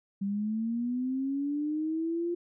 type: linear sweep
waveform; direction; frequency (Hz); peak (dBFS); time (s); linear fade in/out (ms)
sine; up; 194.9 to 349.2; -28; 0.21-2.35; 10
effects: none